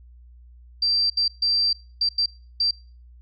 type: tone bursts at uneven times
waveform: sine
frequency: 4699 Hz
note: D8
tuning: in tune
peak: -18 dBFS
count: 6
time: 0.82-1.1 / 1.17-1.28 / 1.42-1.73 / 2.01-2.09 / 2.18-2.26 / 2.6-2.71 s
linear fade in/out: 5 ms
effects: noise-tail reverb RT60 0.4 s tail -24 dB re dry + added 60 Hz sine -45 dBFS peak until 3.21 s